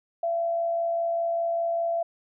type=tone with amplitude modulation; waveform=sine; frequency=675 Hz; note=E5; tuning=41 cents sharp; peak=-22 dBFS; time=0.23-2.03 s; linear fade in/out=5 ms; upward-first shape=sine; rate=65 Hz; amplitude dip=30%; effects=none